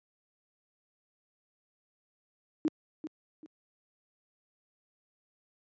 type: tone with echo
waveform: sine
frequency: 311.1 Hz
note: D#4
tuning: in tune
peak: -24 dBFS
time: 2.65-2.68 s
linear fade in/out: 0 ms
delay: 390 ms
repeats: 2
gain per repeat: -11 dB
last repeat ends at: 3.46 s
effects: high-pass 150 Hz 12 dB/octave + resampled to 16000 Hz